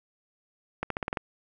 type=accelerating click train; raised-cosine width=0.5 ms; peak=-14 dBFS; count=7; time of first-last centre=0.83-1.172 s; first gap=73 ms; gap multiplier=0.9; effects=none